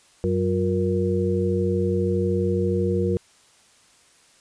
harmonic tone with a mistuned harmonic, 94 Hz, F#2, 28 cents sharp, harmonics 1 / 2 / 4 / 5, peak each -25 / -25 / -25 / -25 dBFS, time 0.24-3.17 s, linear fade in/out 0 ms, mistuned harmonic 4, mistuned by -87 cents, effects white hiss -56 dBFS RMS until 4.4 s + resampled to 22050 Hz

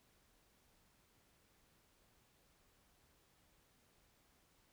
silence, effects pink hiss -73 dBFS RMS until 4.72 s

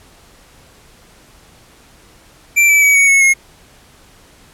square tone with pitch steps, 2349 / 2310 / 2272 / 2234 / 2197 / 2160 Hz, D7 / D7 / C#7 / C#7 / C#7 / C#7, 0 / -29 / +42 / +13 / -16 / -45 cents, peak -8 dBFS, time 2.56-3.34 s, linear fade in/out 20 ms, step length 130 ms, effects pink hiss -46 dBFS RMS until 4.53 s + low-pass 12000 Hz 12 dB/octave

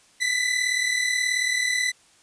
sawtooth tone pair together, 1975.5 / 2014 Hz, B6 / B6, 0 / +33 cents, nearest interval unison, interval 33 cents, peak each -21 dBFS, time 0.2-1.92 s, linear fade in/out 20 ms, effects white hiss -57 dBFS RMS until 2.22 s + resampled to 22050 Hz

